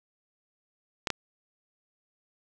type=clicks; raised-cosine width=0.2 ms; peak=-10 dBFS; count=2; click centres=1.072 / 1.103 s; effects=none